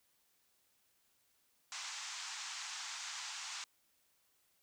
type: band-pass noise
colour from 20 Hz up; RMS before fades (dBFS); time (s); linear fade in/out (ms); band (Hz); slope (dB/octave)
white; -45; 1.72-3.64; 0; 800 to 7400; 48
effects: white hiss -75 dBFS RMS until 4.62 s